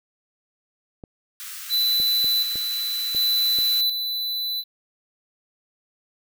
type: clicks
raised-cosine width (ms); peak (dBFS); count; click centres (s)
2; -25; 6; 1.038 / 2.001 / 2.244 / 2.557 / 3.148 / 3.587
type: high-pass noise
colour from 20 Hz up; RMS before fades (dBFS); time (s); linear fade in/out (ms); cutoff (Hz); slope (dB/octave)
white; -36; 1.4-3.81; 0; 1200; 48
type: tone with tremolo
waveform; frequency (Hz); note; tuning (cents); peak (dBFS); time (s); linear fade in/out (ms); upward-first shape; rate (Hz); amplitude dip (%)
square; 3993; B7; +18; -19; 1.69-4.64; 50; square; 0.68; 50
effects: none